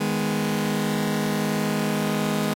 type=chord; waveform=sawtooth; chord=G# minor; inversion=second; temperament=just; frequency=155.74 / 207.7 / 249.2 Hz; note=D#3 / G#3 / B3; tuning=+2 / 0 / +16 cents; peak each=-24 / -20 / -25 dBFS; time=0-2.54 s; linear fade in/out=10 ms; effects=AAC 64 kbps